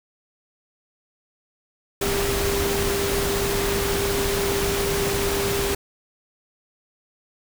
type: tone in noise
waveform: sine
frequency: 398.5 Hz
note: G4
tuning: 28 cents sharp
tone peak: -24 dBFS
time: 2.01-5.75 s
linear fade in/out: 5 ms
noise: pink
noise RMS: -25 dBFS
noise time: 2.01-5.75 s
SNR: -2 dB
effects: none